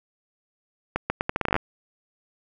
accelerating click train, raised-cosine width 0.5 ms, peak -8 dBFS, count 13, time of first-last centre 0.96-1.564 s, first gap 140 ms, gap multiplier 0.78, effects none

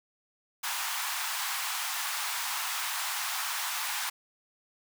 pink high-pass noise, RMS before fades -33 dBFS, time 0.63-4.1 s, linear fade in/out 10 ms, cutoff 810 Hz, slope 48 dB/octave, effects none

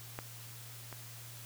clicks, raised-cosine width 0.5 ms, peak -24 / -30 dBFS, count 2, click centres 0.189 / 0.927 s, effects added 117 Hz sine -50 dBFS peak until 1.45 s + white hiss -51 dBFS RMS until 1.45 s

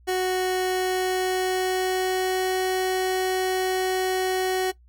30% pulse tone with pitch glide, 370 to 373.2 Hz, F#4 to F#4, 0 to +15 cents, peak -19 dBFS, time 0.07-4.72 s, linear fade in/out 20 ms, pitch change +15 cents, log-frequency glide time 0.63-2.59 s, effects noise-tail reverb RT60 0.1 s tail -17 dB re dry + added 60 Hz sine -51 dBFS peak until 4.88 s

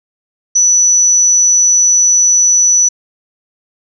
sine tone, 5940 Hz, F#8, 6 cents sharp, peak -6 dBFS, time 0.55-2.89 s, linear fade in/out 10 ms, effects none

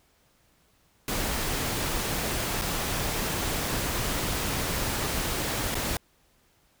pink noise with dropouts, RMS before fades -29 dBFS, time 1.08-5.97 s, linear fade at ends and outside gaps 2 ms, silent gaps 2.614-2.618 / 5.745-5.752 s, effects pink hiss -65 dBFS RMS until 6.8 s

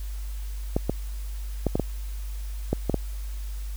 clicks, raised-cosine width 2 ms, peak -9 dBFS, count 8, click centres 0.765 / 0.896 / 1.667 / 1.755 / 1.797 / 2.73 / 2.897 / 2.943 s, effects added 50 Hz sine -30 dBFS peak until 3.76 s + white hiss -49 dBFS RMS until 3.76 s

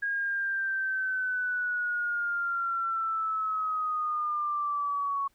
sine linear sweep, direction down, 1636 to 1108.7 Hz, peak -27 dBFS, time 0.02-5.28 s, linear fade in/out 10 ms, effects pink hiss -69 dBFS RMS until 5.34 s

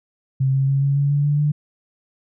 sine tone with pitch steps, 133.4 / 135.42 / 137.47 / 139.55 / 141.66 / 143.8 / 145.98 / 148.19 Hz, C3 / C#3 / C#3 / C#3 / C#3 / D3 / D3 / D3, +34 / -40 / -14 / +12 / +38 / -36 / -10 / +16 cents, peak -15 dBFS, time 0.4-1.52 s, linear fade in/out 10 ms, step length 140 ms, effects none

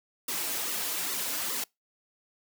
white noise with flanger, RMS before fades -32 dBFS, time 0.28-1.64 s, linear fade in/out 5 ms, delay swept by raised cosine 1.2 to 5.4 ms, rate 2.4 Hz, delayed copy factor -0.8, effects noise-tail reverb RT60 0.2 s tail -26 dB re dry + high-pass 200 Hz 12 dB/octave

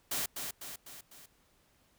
white noise with echo, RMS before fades -34 dBFS, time 0.11-0.26 s, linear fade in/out 5 ms, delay 250 ms, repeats 4, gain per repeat -5 dB, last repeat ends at 1.26 s, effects pink hiss -69 dBFS RMS until 1.98 s

